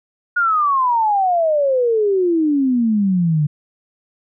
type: exponential sweep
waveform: sine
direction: down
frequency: 1453 to 144.6 Hz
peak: -13 dBFS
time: 0.36-3.47 s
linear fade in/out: 10 ms
effects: none